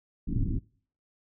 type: low-pass noise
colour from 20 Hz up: pink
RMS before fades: -28 dBFS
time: 0.27-0.59 s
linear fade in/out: 10 ms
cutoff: 310 Hz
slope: 48 dB/octave
effects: noise-tail reverb RT60 0.5 s tail -24 dB re dry